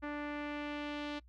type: tone with low-pass filter sweep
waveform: sawtooth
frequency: 293.7 Hz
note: D4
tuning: in tune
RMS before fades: -40 dBFS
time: 0.02-1.2 s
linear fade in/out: 20 ms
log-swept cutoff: 1800 to 3600 Hz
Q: 1.8
effects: noise-tail reverb RT60 0.1 s tail -25 dB re dry + added 60 Hz sine -57 dBFS peak until 1.28 s